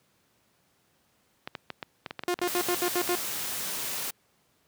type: clicks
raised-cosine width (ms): 0.3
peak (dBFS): -18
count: 12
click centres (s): 1.475 / 1.552 / 1.703 / 1.828 / 2.062 / 2.109 / 2.193 / 2.236 / 2.39 / 2.437 / 2.686 / 3.077
type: tone bursts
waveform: sawtooth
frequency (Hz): 354.8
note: F4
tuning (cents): +27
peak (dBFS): -21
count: 7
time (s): 2.28-3.151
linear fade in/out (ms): 0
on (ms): 61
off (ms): 74
type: noise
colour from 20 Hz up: white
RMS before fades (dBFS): -33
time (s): 2.47-4.11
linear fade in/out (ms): 10
effects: pink hiss -68 dBFS RMS until 4.67 s + high-pass 100 Hz 12 dB/octave